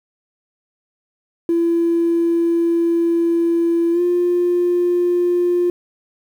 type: tone with pitch glide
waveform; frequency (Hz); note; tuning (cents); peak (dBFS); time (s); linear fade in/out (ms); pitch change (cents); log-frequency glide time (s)
triangle; 337.4 to 352.3; E4 to F4; +40 to +15; -10; 1.49-5.7; 2; +75; 3.92-4.01
effects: tanh soft clip ceiling -11 dBFS + 8-bit